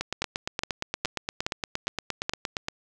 two click trains, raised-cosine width 0.2 ms, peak -9 / -11 dBFS, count 6 / 24, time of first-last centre 0.22-2.295 / 0.01-2.684 s, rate 2.41 / 8.6 Hz, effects none

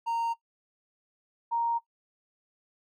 triangle / sine tone pair in turn, 925 / 932.5 Hz, A#5 / A#5, -14 / 0 cents, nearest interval unison, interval 14 cents, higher second, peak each -25 / -25 dBFS, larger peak neither, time 0.06-0.34 / 1.51-1.79 s, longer neither, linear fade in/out 20 ms, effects noise-tail reverb RT60 0.1 s tail -18 dB re dry

